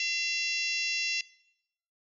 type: harmonic tone with a mistuned harmonic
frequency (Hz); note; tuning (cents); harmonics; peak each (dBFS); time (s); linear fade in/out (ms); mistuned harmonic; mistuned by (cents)
680; F5; -46; 3 / 4 / 5 / 6 / 7 / 8 / 9 / 10; -37 / -30 / -42 / -40 / -39 / -37 / -42 / -45; 0-1.21; 2; 10; -17
effects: noise-tail reverb RT60 0.8 s tail -21 dB re dry